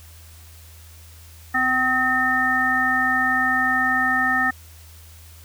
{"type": "harmonic tone with a mistuned harmonic", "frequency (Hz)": 255.6, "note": "C4", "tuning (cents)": -40, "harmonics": [1, 3, 5, 7], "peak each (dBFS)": [-28, -25, -24, -19], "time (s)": [1.54, 4.51], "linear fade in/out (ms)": 10, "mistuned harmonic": 7, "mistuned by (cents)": 28, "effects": ["added 81 Hz sine -43 dBFS peak until 5.44 s", "white hiss -49 dBFS RMS until 5.44 s"]}